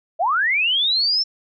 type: linear sweep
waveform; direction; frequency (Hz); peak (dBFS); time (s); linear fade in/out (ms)
sine; up; 600 to 5400; -16; 0.19-1.24; 20
effects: none